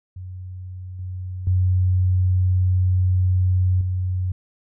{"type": "tone with level steps", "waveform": "sine", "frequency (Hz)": 91.9, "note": "F#2", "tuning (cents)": -11, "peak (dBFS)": [-31, -27, -15, -20], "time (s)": [0.16, 4.32], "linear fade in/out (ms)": 5, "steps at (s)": [0.99, 1.47, 3.81], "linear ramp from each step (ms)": 2, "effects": []}